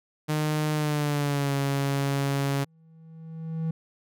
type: tone with pitch glide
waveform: sawtooth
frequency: 152.7 to 139.22 Hz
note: D#3 to C#3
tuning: -32 to +8 cents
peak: -20 dBFS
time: 0.28-2.65 s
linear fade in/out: 20 ms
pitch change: -160 cents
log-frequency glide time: 0.73-1.54 s
type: tone with exponential growth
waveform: triangle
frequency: 161.6 Hz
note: E3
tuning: 34 cents flat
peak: -22 dBFS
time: 2.51-3.71 s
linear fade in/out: 5 ms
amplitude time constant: 260 ms
effects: none